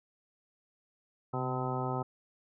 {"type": "harmonic tone with a mistuned harmonic", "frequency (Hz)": 127.9, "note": "C3", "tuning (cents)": -39, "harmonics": [1, 2, 3, 4, 5, 6, 7, 8, 10], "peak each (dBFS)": [-35, -40, -39, -42, -44, -39, -41, -43, -41], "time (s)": [1.33, 2.03], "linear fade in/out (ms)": 10, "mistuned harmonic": 1, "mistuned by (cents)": 43, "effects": []}